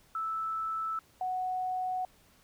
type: tone pair in turn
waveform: sine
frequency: 1315 / 739.6 Hz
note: E6 / F#5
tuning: -5 / -1 cents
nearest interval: minor seventh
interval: 996 cents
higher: first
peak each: -31 / -30 dBFS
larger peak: second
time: 0.15-0.99 / 1.21-2.05 s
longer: neither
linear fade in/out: 2 ms
effects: pink hiss -63 dBFS RMS until 2.43 s